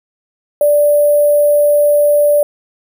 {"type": "tone with sample-and-hold", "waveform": "sine", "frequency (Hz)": 587, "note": "D5", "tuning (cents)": -1, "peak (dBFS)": -7, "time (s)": [0.61, 2.43], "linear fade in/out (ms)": 2, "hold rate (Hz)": 11025, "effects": []}